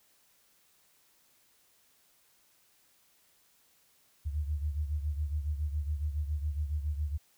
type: beating tone pair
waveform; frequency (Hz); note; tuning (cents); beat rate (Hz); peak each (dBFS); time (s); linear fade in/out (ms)
sine; 73.42 / 80.62; D2 / E2; 0 / -38; 7.2; -31 / -37; 4.25-7.18; 20
effects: white hiss -67 dBFS RMS until 7.37 s